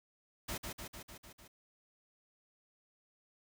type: noise with echo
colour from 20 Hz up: pink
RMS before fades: -40 dBFS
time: 0.48-0.58 s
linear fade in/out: 10 ms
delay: 150 ms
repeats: 6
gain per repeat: -3 dB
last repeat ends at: 1.48 s
effects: none